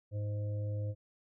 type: harmonic tone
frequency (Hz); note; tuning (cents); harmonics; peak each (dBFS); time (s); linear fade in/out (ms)
103.83; G#2; 0; 1 / 3 / 5 / 6; -33 / -51 / -45 / -57; 0.11-0.95; 50
effects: none